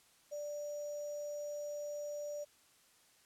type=tone with sample-and-hold; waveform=sine; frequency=587.3 Hz; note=D5; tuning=in tune; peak=-39 dBFS; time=0.31-2.45 s; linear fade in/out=20 ms; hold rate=6300 Hz; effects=white hiss -67 dBFS RMS until 3.25 s + low-pass 11000 Hz 12 dB/octave